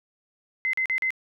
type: tone bursts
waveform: sine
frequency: 2059 Hz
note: C7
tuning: 28 cents flat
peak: -22 dBFS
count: 4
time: 0.65-1.105 s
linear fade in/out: 0 ms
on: 83 ms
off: 41 ms
effects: none

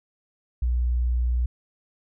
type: tone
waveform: sine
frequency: 60.7 Hz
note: B1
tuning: 29 cents flat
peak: -20 dBFS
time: 0.62-1.46 s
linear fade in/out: 5 ms
effects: none

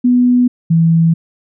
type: tone pair in turn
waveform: sine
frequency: 246.9 / 164.79 Hz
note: B3 / E3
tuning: 0 / 0 cents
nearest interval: perfect fifth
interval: 700 cents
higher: first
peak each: -7 / -7 dBFS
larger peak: neither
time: 0.04-0.48 / 0.7-1.14 s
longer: neither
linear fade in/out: 10 ms
effects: none

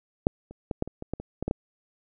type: clicks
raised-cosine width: 2 ms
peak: -6 / -30 / -15 / -11 / -24 / -22 / -16 / -23 / -16 / -14 / -12 dBFS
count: 11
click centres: 0.269 / 0.51 / 0.712 / 0.824 / 0.876 / 1.024 / 1.136 / 1.2 / 1.426 / 1.48 / 1.511 s
effects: none

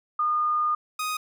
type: tone pair in turn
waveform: sine / sawtooth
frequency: 1220 / 1247.1 Hz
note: D#6 / D#6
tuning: -34 / +4 cents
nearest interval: unison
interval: 38 cents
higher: second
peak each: -21 / -23 dBFS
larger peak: first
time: 0.19-0.75 / 0.99-1.17 s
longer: first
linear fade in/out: 5 ms
effects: none

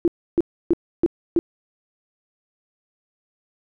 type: tone bursts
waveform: sine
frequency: 340.1 Hz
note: F4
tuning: 46 cents flat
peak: -13 dBFS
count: 5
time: 0.05-1.39 s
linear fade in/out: 0 ms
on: 28 ms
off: 300 ms
effects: none

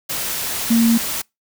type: tone in noise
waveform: sine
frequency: 230.1 Hz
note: A#3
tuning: 22 cents flat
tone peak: -11 dBFS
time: 0.7-0.98 s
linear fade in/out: 10 ms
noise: white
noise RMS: -24 dBFS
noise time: 0.09-1.22 s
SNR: +10 dB
effects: noise-tail reverb RT60 0.2 s tail -26 dB re dry

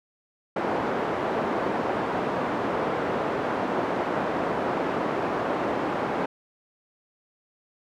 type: band-pass noise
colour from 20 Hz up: pink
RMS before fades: -27 dBFS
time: 0.56-6.26 s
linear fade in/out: 5 ms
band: 290 to 1100 Hz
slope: 12 dB/octave
effects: none

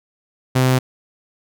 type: tone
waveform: sawtooth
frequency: 129 Hz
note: C3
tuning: 24 cents flat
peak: -9 dBFS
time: 0.55-0.79 s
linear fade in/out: 10 ms
effects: none

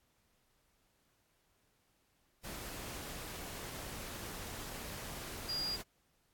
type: tone in noise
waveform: sine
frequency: 4832 Hz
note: D8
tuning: 48 cents sharp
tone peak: -35 dBFS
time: 5.48-5.77 s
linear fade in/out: 20 ms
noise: pink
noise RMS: -45 dBFS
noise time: 2.43-5.83 s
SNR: +7 dB
effects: pink hiss -75 dBFS RMS until 6.33 s + AAC 64 kbps

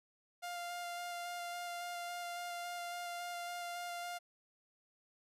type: tone with vibrato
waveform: sawtooth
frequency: 700 Hz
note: F5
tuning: 4 cents sharp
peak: -37 dBFS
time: 0.42-4.19 s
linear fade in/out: 20 ms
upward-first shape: square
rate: 3.6 Hz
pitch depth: 9 cents each way
effects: resampled to 32000 Hz

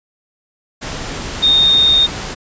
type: tone in noise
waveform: sine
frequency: 3678 Hz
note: A#7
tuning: 24 cents flat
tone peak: -8 dBFS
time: 1.42-2.07 s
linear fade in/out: 20 ms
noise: pink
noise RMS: -25 dBFS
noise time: 0.81-2.35 s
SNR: +14 dB
effects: resampled to 16000 Hz

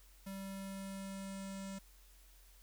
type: tone with low-pass filter sweep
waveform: square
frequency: 194.3 Hz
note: G3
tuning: 15 cents flat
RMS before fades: -45 dBFS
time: 0.26-1.79 s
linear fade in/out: 10 ms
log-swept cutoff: 12000 to 7900 Hz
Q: 3
effects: added 45 Hz sine -60 dBFS peak until 2.62 s + white hiss -66 dBFS RMS until 2.62 s

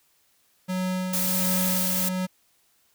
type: tone with tremolo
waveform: square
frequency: 184.7 Hz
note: F#3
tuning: 3 cents flat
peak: -25 dBFS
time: 0.68-2.27 s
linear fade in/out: 20 ms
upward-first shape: sine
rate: 1.4 Hz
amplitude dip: 40%
type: noise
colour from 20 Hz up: blue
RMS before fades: -26 dBFS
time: 1.13-2.09 s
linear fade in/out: 5 ms
effects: white hiss -65 dBFS RMS until 2.94 s

